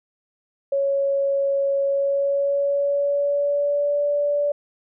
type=tone with pitch glide; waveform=sine; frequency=554.4 to 579.6 Hz; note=C#5 to D5; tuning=0 to -23 cents; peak=-18 dBFS; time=0.72-4.52 s; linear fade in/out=5 ms; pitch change=+77 cents; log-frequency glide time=1.84-4.02 s; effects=none